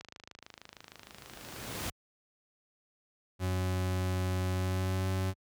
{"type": "click train", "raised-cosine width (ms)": 0.2, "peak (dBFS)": -29, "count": 50, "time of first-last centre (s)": [0.01, 1.866], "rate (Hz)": 26.4}
{"type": "noise with exponential growth", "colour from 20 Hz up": "pink", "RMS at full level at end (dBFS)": -35, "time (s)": [0.42, 1.9], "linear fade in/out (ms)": 5, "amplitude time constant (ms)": 320}
{"type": "tone with pitch glide", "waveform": "40% pulse", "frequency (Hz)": [92.5, 94.55], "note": ["F#2", "F#2"], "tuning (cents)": [0, 38], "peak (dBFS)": -28, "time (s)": [3.39, 5.34], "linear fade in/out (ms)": 50, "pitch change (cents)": 38, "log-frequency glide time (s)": [4.51, 5.09]}
{"effects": ["high-pass 60 Hz 12 dB/octave"]}